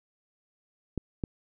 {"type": "clicks", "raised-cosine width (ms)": 3, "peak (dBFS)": -17, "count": 2, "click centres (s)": [0.977, 1.238], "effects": []}